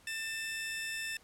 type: tone pair together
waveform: sawtooth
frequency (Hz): 1791 / 2637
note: A6 / E7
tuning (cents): +30 / 0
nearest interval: perfect fifth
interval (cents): 670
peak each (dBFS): -35 / -36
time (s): 0.07-1.17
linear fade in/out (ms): 2
effects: pink hiss -62 dBFS RMS until 1.23 s + low-pass 12000 Hz 12 dB/octave